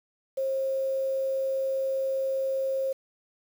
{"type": "tone with quantisation", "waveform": "sine", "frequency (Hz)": 535, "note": "C5", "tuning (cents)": 38, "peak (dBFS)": -25, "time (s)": [0.37, 2.93], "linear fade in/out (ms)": 10, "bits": 8, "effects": []}